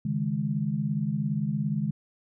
sine chord, C# suspended second, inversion none, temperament just, 138.59 / 155.92 / 207.9 Hz, C#3 / D#3 / G#3, 0 / +4 / +2 cents, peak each -31 / -29 / -29 dBFS, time 0.05-1.91 s, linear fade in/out 5 ms, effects none

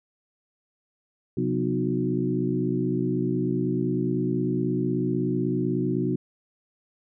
sine tone cluster, 130.9 / 180.9 / 250.5 / 310.3 / 366.4 Hz, C3 / F#3 / B3 / D#4 / F#4, +1 / -39 / +25 / -5 / -17 cents, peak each -29 dBFS, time 1.37-6.16 s, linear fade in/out 5 ms, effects none

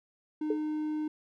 triangle tone, 306 Hz, D#4, 29 cents flat, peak -28 dBFS, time 0.41-1.08 s, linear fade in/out 5 ms
sine tone with exponential decay, 428.8 Hz, A4, 45 cents flat, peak -23 dBFS, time 0.5-0.62 s, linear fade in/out 5 ms, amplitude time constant 24 ms
effects none

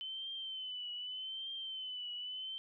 sine tone with vibrato, 3052 Hz, G7, 47 cents flat, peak -40 dBFS, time 0.01-2.58 s, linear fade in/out 0 ms, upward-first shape triangle, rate 0.83 Hz, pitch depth 74 cents each way, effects none

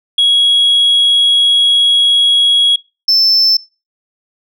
sine tone pair in turn, 3321 / 5298 Hz, G#7 / E8, -1 / +8 cents, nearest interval minor sixth, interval 809 cents, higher second, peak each -5 dBFS, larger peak neither, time 0.18-2.76 / 3.08-3.57 s, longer first, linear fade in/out 5 ms, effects noise-tail reverb RT60 0.3 s tail -24 dB re dry + tanh soft clip ceiling -5 dBFS

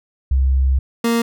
sine / 30% pulse tone pair in turn, 66.2 / 232.5 Hz, C2 / A#3, +21 / -4 cents, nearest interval octave + minor seventh, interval 2175 cents, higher second, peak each -12 dBFS, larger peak neither, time 0.31-0.79 / 1.04-1.22 s, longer first, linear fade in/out 5 ms, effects none

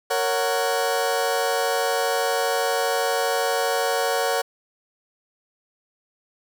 sawtooth chord, F# major, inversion first, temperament just, 462.5 / 555 / 740 Hz, A#4 / C#5 / F#5, -14 / +2 / 0 cents, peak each -21 dBFS, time 0.1-4.42 s, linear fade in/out 10 ms, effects none

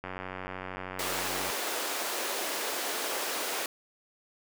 click train, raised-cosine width 0.5 ms, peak -22 dBFS, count 137, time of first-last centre 0.04-1.501 s, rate 93.1 Hz
pink high-pass noise, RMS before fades -33 dBFS, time 0.99-3.66 s, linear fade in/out 2 ms, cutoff 350 Hz, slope 24 dB/octave
effects none

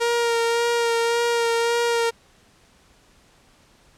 sawtooth tone with vibrato, 467.7 Hz, A#4, 6 cents sharp, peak -15 dBFS, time 0-2.11 s, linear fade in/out 20 ms, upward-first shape sine, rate 1.8 Hz, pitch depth 19 cents each way, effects pink hiss -56 dBFS RMS until 3.97 s + low-pass 9000 Hz 12 dB/octave

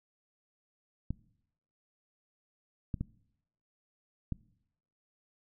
clicks, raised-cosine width 5 ms, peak -21 dBFS, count 4, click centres 1.106 / 2.942 / 3.01 / 4.323 s, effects noise-tail reverb RT60 0.8 s tail -22 dB re dry

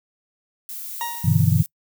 violet noise, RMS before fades -33 dBFS, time 0.69-1.66 s, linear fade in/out 0 ms
40% pulse tone with exponential decay, 941 Hz, A#5, 16 cents sharp, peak -22 dBFS, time 1.01-1.52 s, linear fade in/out 1 ms, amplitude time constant 110 ms
sine chord, E minor seventh, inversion first, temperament just, 98.89 / 123.61 / 148.33 / 164.81 Hz, G2 / B2 / D3 / E3, +16 / +2 / +18 / 0 cents, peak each -20 dBFS, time 1.24-1.63 s, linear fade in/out 10 ms
effects noise-tail reverb RT60 0.1 s tail -25 dB re dry

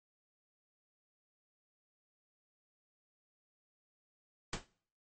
pink noise with exponential decay, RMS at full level -34 dBFS, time 4.53-4.67 s, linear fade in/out 2 ms, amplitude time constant 30 ms, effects noise-tail reverb RT60 0.5 s tail -21 dB re dry + MP3 32 kbps

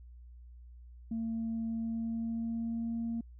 sine tone with pitch glide, 226.5 to 230.5 Hz, A#3 to A#3, -50 to -19 cents, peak -31 dBFS, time 1.11-3.21 s, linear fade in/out 5 ms, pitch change +31 cents, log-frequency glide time 1.68-2.93 s, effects tanh soft clip ceiling -29 dBFS + added 60 Hz sine -49 dBFS peak until 3.39 s

